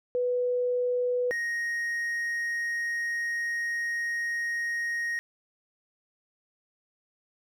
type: tone pair in turn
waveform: sine / triangle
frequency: 493.9 / 1871.7 Hz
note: B4 / A#6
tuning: 0 / +7 cents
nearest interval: octave + major seventh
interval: 2307 cents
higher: second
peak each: -24 / -26 dBFS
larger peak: first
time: 0.15-1.31 / 1.31-5.19 s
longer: second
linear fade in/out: 0 ms
effects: none